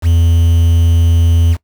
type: tone with quantisation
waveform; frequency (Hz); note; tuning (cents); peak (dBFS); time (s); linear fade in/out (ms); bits
triangle; 83.9; E2; +31; -5; 0.02-1.57; 50; 5
effects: noise-tail reverb RT60 0.1 s tail -20 dB re dry